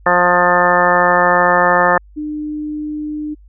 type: harmonic tone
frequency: 177.4 Hz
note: F3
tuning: 27 cents sharp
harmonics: 1 / 2 / 3 / 4 / 5 / 6 / 7 / 8 / 9 / 10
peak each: -24 / -23 / -16 / -18 / -17 / -19 / -17 / -25 / -25 / -16 dBFS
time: 0.06-1.98 s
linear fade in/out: 5 ms
type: tone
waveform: sine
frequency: 301.6 Hz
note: D4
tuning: 46 cents sharp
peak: -20 dBFS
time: 2.16-3.35 s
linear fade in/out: 20 ms
effects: added 50 Hz sine -40 dBFS peak until 3.48 s